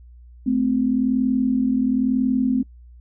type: tone pair together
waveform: sine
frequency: 218.4 / 259.4 Hz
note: A3 / C4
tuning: -13 / -15 cents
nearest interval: minor third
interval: 298 cents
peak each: -22 / -18 dBFS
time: 0.46-2.63 s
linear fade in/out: 10 ms
effects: noise-tail reverb RT60 0.1 s tail -25 dB re dry + added 60 Hz sine -42 dBFS peak until 3 s